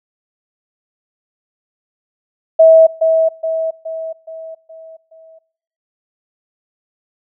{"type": "tone with echo", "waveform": "sine", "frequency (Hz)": 647, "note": "E5", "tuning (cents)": -32, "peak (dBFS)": -3, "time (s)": [2.59, 2.87], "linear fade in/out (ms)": 10, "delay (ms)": 420, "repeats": 6, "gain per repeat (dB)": -6, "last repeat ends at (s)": 5.39, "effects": ["noise-tail reverb RT60 0.8 s tail -25 dB re dry"]}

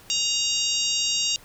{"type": "harmonic tone", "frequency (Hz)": 937, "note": "A#5", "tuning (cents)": 9, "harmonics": [3, 4, 5, 6, 7, 8], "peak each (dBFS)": [-27, -28, -29, -30, -30, -31], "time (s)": [0.1, 1.36], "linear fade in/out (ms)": 0, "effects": ["pink hiss -50 dBFS RMS until 1.44 s"]}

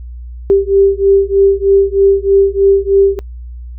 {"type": "beating tone pair", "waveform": "sine", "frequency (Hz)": [392, 395.2], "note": ["G4", "G4"], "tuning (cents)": [0, 14], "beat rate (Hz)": 3.2, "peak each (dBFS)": -10, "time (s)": [0.5, 3.19], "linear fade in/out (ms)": 0, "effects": ["noise-tail reverb RT60 0.1 s tail -24 dB re dry", "added 60 Hz sine -25 dBFS peak until 3.78 s"]}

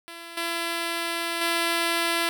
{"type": "tone with level steps", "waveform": "5% pulse", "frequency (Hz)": 337, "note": "E4", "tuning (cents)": 38, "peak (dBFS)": [-27, -15, -11], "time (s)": [0.08, 2.29], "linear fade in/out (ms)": 0, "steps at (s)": [0.37, 1.41], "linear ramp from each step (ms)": 5, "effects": []}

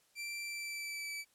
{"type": "tone with pitch glide", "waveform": "sawtooth", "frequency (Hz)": [2349, 2306], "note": ["D7", "D7"], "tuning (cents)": [0, -32], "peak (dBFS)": -36, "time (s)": [0.15, 1.25], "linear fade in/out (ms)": 50, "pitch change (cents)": -32, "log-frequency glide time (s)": [0.41, 1.13], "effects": ["white hiss -71 dBFS RMS until 1.34 s", "low-pass 12000 Hz 12 dB/octave"]}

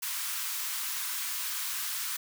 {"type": "high-pass noise", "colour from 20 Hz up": "white", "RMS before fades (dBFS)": -34, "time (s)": [0.02, 2.17], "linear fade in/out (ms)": 10, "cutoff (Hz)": 960, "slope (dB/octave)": 48, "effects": []}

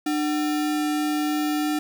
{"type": "tone with sample-and-hold", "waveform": "sine", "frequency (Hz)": 300.5, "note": "D4", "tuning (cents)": 40, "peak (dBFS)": -21, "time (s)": [0.06, 1.79], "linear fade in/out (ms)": 5, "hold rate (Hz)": 1050, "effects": []}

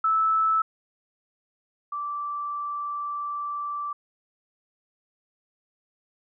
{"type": "tone pair in turn", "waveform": "sine", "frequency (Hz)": [1310, 1167.1], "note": ["E6", "D6"], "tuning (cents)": [-11, -11], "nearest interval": "major second", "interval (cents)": 200, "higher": "first", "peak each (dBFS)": [-19, -28], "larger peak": "first", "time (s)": [[0.04, 0.62], [1.92, 3.93]], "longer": "second", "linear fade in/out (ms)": 5, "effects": []}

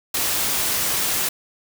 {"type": "noise", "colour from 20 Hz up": "white", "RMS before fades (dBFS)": -22, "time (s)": [0.14, 1.29], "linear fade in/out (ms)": 5, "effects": []}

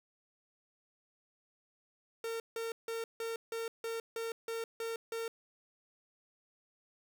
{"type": "tone bursts", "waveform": "45% pulse", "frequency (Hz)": 456.2, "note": "A#4", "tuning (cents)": -37, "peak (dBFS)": -36, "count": 10, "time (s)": [2.24, 5.28], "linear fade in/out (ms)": 2, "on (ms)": 160, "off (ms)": 160, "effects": []}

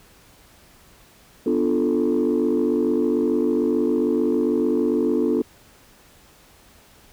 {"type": "chord", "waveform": "sine", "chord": "B half-diminished seventh", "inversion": "none", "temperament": "equal", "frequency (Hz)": [246.9, 293.7, 349.2, 440], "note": ["B3", "D4", "F4", "A4"], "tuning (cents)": [0, 0, 0, 0], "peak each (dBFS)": -22, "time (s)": [1.46, 5.42], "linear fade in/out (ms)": 5, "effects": ["tanh soft clip ceiling -12 dBFS", "pink hiss -52 dBFS RMS until 7.12 s"]}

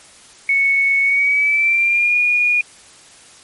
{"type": "tone with pitch glide", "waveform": "sine", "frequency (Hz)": [2213, 2441], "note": ["C#7", "D#7"], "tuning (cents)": [-3, -34], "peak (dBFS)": -12, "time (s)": [0.49, 2.61], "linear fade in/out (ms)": 2, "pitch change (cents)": 169, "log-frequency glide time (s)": [1.02, 2.17], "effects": ["white hiss -44 dBFS RMS until 3.43 s", "MP3 48 kbps"]}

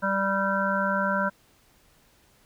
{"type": "harmonic tone with a mistuned harmonic", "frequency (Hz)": 196, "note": "G3", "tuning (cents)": 0, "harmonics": [1, 3, 5, 7, 8], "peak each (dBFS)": [-29, -29, -29, -29, -29], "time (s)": [0.02, 1.3], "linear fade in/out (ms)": 20, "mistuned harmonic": 8, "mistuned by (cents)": -24, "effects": ["pink hiss -61 dBFS RMS until 2.45 s"]}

